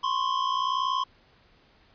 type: tone pair together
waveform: square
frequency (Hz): 1023 / 1083.8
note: C6 / C#6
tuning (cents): -39 / -39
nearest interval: minor second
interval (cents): 100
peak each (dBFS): -28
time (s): 0.03-1.04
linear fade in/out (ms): 10
effects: pink hiss -60 dBFS RMS until 1.94 s + resampled to 11025 Hz